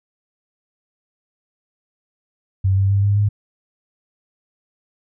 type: tone with pitch steps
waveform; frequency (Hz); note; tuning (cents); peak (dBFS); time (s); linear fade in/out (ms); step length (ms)
sine; 95.8 / 97.59 / 99.41 / 101.26 / 103.15; G2 / G2 / G2 / G#2 / G#2; -39 / -7 / +25 / -43 / -11; -13; 2.64-3.29; 10; 130
effects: none